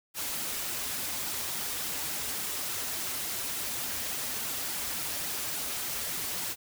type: noise with flanger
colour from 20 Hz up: white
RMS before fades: -34 dBFS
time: 0.14-6.56 s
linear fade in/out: 50 ms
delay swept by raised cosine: 1.7 to 6.3 ms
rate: 3.5 Hz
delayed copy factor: -0.6
effects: none